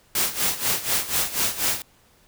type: noise with tremolo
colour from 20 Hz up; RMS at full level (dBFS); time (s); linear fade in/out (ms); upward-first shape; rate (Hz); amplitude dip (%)
white; -21; 0.15-1.82; 2; sine; 4.1; 80
effects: pink hiss -58 dBFS RMS until 2.27 s